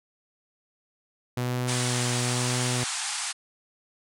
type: tone with vibrato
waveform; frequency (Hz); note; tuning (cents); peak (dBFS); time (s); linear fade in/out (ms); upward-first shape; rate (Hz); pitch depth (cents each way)
sawtooth; 123.47; B2; 0; -22; 1.37-2.84; 5; triangle; 1; 17
type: band-pass noise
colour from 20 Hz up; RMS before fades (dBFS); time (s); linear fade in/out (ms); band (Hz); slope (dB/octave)
white; -31; 1.67-3.33; 20; 710 to 9900; 96
effects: none